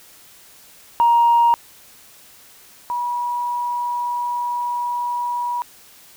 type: tone pair in turn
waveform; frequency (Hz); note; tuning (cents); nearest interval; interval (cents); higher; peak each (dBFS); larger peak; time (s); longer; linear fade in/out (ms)
sine; 940 / 967; A#5 / B5; +14 / -37; unison; 49; second; -10 / -20; first; 1-1.54 / 2.9-5.62; second; 0
effects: tanh soft clip ceiling -7 dBFS + white hiss -47 dBFS RMS until 6.16 s

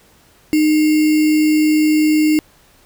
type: tone with sample-and-hold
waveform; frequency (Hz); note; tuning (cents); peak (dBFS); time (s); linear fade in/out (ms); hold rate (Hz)
sine; 307.1; D#4; -23; -10; 0.53-2.39; 0; 2450
effects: pink hiss -51 dBFS RMS until 2.85 s

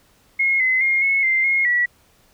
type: tone with pitch steps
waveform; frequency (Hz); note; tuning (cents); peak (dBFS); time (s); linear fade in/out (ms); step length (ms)
sine; 2158 / 2042 / 2134 / 2188 / 2087 / 2152 / 1940; C#7 / C7 / C7 / C#7 / C7 / C7 / B6; -47 / -43 / +34 / -23 / -5 / +48 / -31; -15; 0.39-1.86; 10; 210
effects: pink hiss -57 dBFS RMS until 2.33 s

